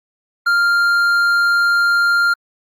triangle tone with hard clipping, 1396.9 Hz, F6, in tune, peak -13 dBFS, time 0.46-2.34 s, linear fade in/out 10 ms, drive 9 dB, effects Opus 48 kbps

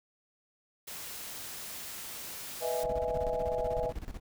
white noise, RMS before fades -42 dBFS, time 0.87-2.84 s, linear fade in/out 10 ms
sine chord, E major seventh, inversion second, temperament equal, 493.9 / 622.3 / 659.3 / 830.6 Hz, B4 / D#5 / E5 / G#5, 0 / 0 / 0 / 0 cents, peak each -33 / -36 / -35 / -38 dBFS, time 2.6-3.93 s, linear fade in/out 50 ms
brown noise with tremolo, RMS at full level -37 dBFS, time 2.83-4.2 s, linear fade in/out 10 ms, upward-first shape square, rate 16 Hz, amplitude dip 75%
effects none

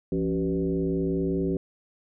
sine tone with frequency modulation, 277.2 Hz, C#4, in tune, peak -23 dBFS, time 0.12-1.57 s, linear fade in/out 2 ms, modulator 105 Hz, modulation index 1.5, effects none

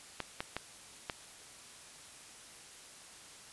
clicks, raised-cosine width 0.3 ms, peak -19 dBFS, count 4, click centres 0.203 / 0.405 / 0.566 / 1.098 s, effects white hiss -53 dBFS RMS until 3.52 s + resampled to 24000 Hz

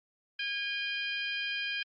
harmonic tone with a mistuned harmonic, 816 Hz, G#5, 31 cents flat, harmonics 2 / 3 / 4 / 5 / 6, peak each -37 / -36 / -37 / -47 / -44 dBFS, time 0.39-1.83 s, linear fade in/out 5 ms, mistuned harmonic 4, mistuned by -58 cents, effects Opus 32 kbps

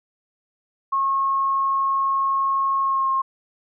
sine tone with pitch glide, 1087 to 1070.2 Hz, C#6 to C6, -34 to +39 cents, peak -18 dBFS, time 0.92-3.22 s, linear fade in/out 10 ms, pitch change -27 cents, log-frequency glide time 2.82-3.1 s, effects none

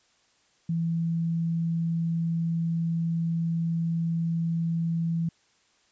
sine tone, 166.1 Hz, E3, 13 cents sharp, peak -24 dBFS, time 0.69-5.29 s, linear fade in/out 5 ms, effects white hiss -65 dBFS RMS until 5.91 s + resampled to 16000 Hz

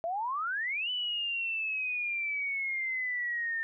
sine exponential two-way sweep, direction up then down, 649 to 3003 to 1804 Hz, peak -30 dBFS, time 0.04-3.63 s, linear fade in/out 0 ms, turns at 0.9 s, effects none

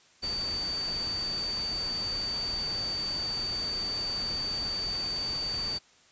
sine tone in noise, 4592 Hz, D8, 40 cents flat, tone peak -30 dBFS, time 0.22-5.79 s, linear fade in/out 20 ms, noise pink, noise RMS -40 dBFS, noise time 0.22-5.79 s, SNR +7 dB, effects white hiss -60 dBFS RMS until 6.11 s + resampled to 16000 Hz

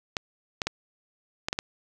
clicks, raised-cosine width 0.2 ms, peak -10 dBFS, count 6, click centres 0.168 / 0.618 / 0.67 / 1.485 / 1.529 / 1.589 s, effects none

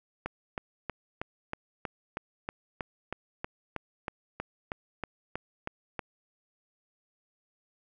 click train, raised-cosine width 0.5 ms, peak -18 dBFS, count 19, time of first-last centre 0.26-5.992 s, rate 3.14 Hz, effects none

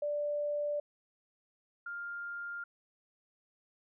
sine tone pair in turn, 587.3 / 1401.7 Hz, D5 / F6, 0 / +6 cents, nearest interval octave + minor third, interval 1506 cents, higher second, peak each -31 / -38 dBFS, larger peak first, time 0.02-0.8 / 1.86-2.64 s, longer neither, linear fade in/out 5 ms, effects none

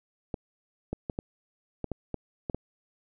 clicks, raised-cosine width 2 ms, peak -18 dBFS, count 9, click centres 0.342 / 0.93 / 1.098 / 1.189 / 1.843 / 1.917 / 2.143 / 2.498 / 2.546 s, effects none

